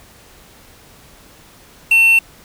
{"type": "tone with quantisation", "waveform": "triangle", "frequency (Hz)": 2700, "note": "E7", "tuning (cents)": 41, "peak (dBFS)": -6, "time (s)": [1.91, 2.19], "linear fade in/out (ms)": 5, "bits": 5, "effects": ["pink hiss -45 dBFS RMS until 2.44 s"]}